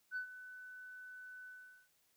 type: tone with ADSR envelope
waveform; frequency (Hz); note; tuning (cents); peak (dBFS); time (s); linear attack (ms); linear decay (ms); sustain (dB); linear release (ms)
sine; 1500; F#6; +23; -35; 0.11-1.89; 53; 97; -14; 430
effects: tanh soft clip ceiling -34 dBFS + white hiss -75 dBFS RMS until 2.16 s